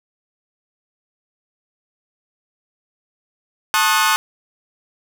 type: chord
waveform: sawtooth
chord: D# half-diminished seventh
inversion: second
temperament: equal with one note detuned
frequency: 880 / 1082.8 / 1244.5 / 1480 Hz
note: A5 / C#6 / D#6 / F#6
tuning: 0 / -41 / 0 / 0 cents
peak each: -16 dBFS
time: 3.74-4.16 s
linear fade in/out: 0 ms
effects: none